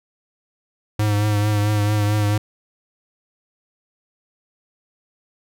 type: tone with vibrato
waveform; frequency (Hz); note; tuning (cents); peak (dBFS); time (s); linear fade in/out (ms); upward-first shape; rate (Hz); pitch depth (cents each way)
square; 104.6; G#2; +13; -17; 0.99-2.38; 5; triangle; 4.5; 37
effects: none